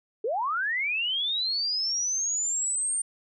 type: linear sweep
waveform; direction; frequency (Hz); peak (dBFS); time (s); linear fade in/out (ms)
sine; up; 400 to 8870; -25; 0.24-3.02; 5
effects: none